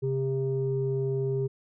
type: tone pair together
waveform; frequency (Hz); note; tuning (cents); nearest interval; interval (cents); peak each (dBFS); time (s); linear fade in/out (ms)
sine; 133.78 / 400; C3 / G4; +39 / +35; octave + perfect fifth; 1896; -27; 0.02-1.48; 20
effects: tanh soft clip ceiling -19 dBFS